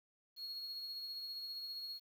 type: tone with tremolo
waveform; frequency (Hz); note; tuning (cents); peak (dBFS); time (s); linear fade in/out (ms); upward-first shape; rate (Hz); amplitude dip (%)
triangle; 4312; C#8; -49; -40; 0.36-2; 50; triangle; 15; 35
effects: 11-bit